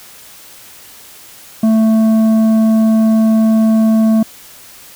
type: tone with tanh clipping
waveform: triangle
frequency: 221 Hz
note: A3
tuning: 8 cents sharp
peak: -9 dBFS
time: 1.63-4.23 s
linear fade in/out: 5 ms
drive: 12 dB
effects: white hiss -38 dBFS RMS until 4.95 s